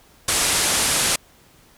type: low-pass noise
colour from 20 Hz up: white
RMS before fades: -20 dBFS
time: 0.28-1.16 s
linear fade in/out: 5 ms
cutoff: 11000 Hz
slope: 48 dB/octave
effects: pink hiss -53 dBFS RMS until 1.77 s